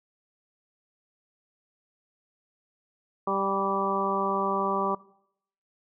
harmonic tone with a mistuned harmonic, 196 Hz, G3, in tune, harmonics 1 / 2 / 3 / 4 / 5 / 6, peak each -34 / -31 / -33 / -33 / -31 / -29 dBFS, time 3.27-4.95 s, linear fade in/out 5 ms, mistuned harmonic 6, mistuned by -19 cents, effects noise-tail reverb RT60 0.7 s tail -20 dB re dry

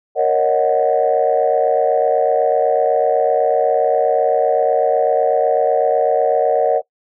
sine chord, D# minor seventh, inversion second, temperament equal, 466.2 / 554.4 / 622.3 / 740 Hz, A#4 / C#5 / D#5 / F#5, 0 / 0 / 0 / 0 cents, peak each -17 dBFS, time 0.15-6.82 s, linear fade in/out 50 ms, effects noise-tail reverb RT60 0.1 s tail -21 dB re dry + tanh soft clip ceiling -4 dBFS

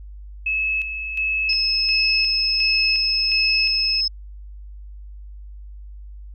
sine tone with tremolo, 2591 Hz, E7, 30 cents flat, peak -19 dBFS, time 0.46-4.01 s, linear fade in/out 5 ms, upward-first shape square, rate 1.4 Hz, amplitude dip 55%
sine tone, 5180 Hz, E8, 31 cents flat, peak -18 dBFS, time 1.49-4.08 s, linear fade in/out 5 ms
effects added 50 Hz sine -35 dBFS peak until 6.34 s

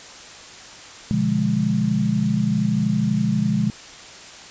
sine chord, B diminished seventh, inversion none, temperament equal with one note detuned, 123.47 / 146.83 / 175.32 / 207.7 Hz, B2 / D3 / F3 / Ab3, 0 / 0 / +7 / 0 cents, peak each -25 / -25 / -24 / -20 dBFS, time 1.11-3.7 s, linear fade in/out 0 ms, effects white hiss -40 dBFS RMS until 4.5 s + resampled to 16000 Hz

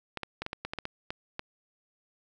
clicks, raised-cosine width 0.3 ms, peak -18 dBFS, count 11, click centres 0.173 / 0.233 / 0.42 / 0.464 / 0.531 / 0.65 / 0.735 / 0.787 / 0.854 / 1.105 / 1.394 s, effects none

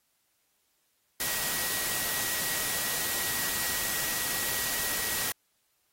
sine tone in noise, 1911 Hz, A#6, 43 cents sharp, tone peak -40 dBFS, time 1.2-5.32 s, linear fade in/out 2 ms, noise white, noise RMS -31 dBFS, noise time 1.2-5.32 s, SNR -12 dB, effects white hiss -73 dBFS RMS until 5.92 s + AAC 48 kbps

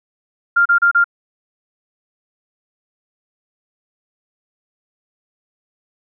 sine tone bursts, 1396.9 Hz, F6, in tune, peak -9 dBFS, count 4, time 0.56-1.043 s, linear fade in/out 10 ms, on 96 ms, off 33 ms, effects none

